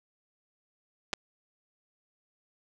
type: clicks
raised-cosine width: 0.2 ms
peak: -13 dBFS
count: 2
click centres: 1.131 / 1.136 s
effects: none